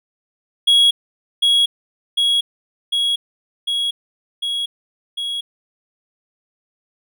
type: tone with echo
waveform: triangle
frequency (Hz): 3322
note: G#7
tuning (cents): 0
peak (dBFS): -8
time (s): 0.67-0.91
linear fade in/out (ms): 10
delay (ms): 750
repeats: 6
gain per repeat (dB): -2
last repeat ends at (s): 5.41
effects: none